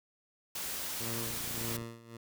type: noise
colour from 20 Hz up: white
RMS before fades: -38 dBFS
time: 0.55-1.77 s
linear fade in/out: 5 ms
type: tone with tremolo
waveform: 15% pulse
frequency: 115.8 Hz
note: A#2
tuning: 11 cents flat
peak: -31 dBFS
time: 1-2.17 s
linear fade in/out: 5 ms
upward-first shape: sine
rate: 1.7 Hz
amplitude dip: 85%
type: click train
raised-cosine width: 3 ms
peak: -35 dBFS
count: 17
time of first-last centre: 1.27-1.82 s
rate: 29.1 Hz
effects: none

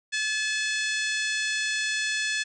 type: harmonic tone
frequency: 861 Hz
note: A5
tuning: 38 cents flat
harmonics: 2 / 3 / 4 / 5 / 6 / 7 / 8 / 9 / 10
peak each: -28 / -32 / -34 / -36 / -38 / -39 / -40 / -41 / -42 dBFS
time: 0.12-2.44 s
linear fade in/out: 20 ms
effects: none

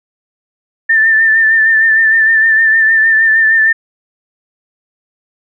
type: tone with vibrato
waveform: sine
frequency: 1783 Hz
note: A6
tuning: 22 cents sharp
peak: -6 dBFS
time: 0.89-3.73 s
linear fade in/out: 10 ms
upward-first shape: triangle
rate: 6.5 Hz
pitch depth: 42 cents each way
effects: none

